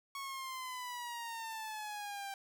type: exponential sweep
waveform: sawtooth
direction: down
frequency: 1108.7 to 784 Hz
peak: -37 dBFS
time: 0.15-2.34 s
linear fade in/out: 2 ms
effects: none